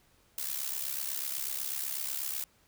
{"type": "noise with amplitude modulation", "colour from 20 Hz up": "blue", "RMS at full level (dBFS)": -32, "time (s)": [0.38, 2.44], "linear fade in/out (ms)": 2, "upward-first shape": "sine", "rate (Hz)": 68.1, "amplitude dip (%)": 75, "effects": ["pink hiss -66 dBFS RMS until 2.67 s"]}